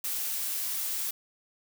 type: noise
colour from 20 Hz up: blue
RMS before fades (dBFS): -32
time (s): 0.04-1.11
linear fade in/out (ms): 5
effects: none